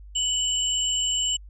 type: tone pair together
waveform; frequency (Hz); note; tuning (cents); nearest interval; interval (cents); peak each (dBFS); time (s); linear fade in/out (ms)
sine; 2973 / 7491; F#7 / A#8; +8 / +7; octave + major third; 1599; -24 / -26; 0.15-1.37; 10
effects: added 50 Hz sine -41 dBFS peak until 1.49 s